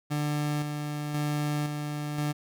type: tone with tremolo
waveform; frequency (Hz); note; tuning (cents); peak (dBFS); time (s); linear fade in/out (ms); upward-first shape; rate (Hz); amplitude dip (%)
30% pulse; 148.3; D3; +17; -24; 0.1-2.33; 20; square; 0.96; 40
effects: none